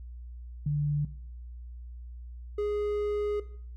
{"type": "tone pair in turn", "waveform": ["sine", "triangle"], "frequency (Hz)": [146.83, 415.3], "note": ["D3", "G#4"], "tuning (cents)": [0, 0], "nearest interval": "octave + tritone", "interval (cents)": 1800, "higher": "second", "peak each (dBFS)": -25, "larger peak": "neither", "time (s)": [[0.66, 1.05], [2.58, 3.4]], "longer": "second", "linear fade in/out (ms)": 5, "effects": ["noise-tail reverb RT60 0.6 s tail -17 dB re dry", "added 60 Hz sine -40 dBFS peak until 3.76 s"]}